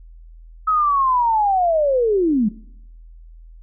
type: linear sweep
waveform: sine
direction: down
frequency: 1290 to 196 Hz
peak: -14 dBFS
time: 0.67-2.49 s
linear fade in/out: 10 ms
effects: noise-tail reverb RT60 0.8 s tail -23 dB re dry + added 41 Hz sine -39 dBFS peak until 3.62 s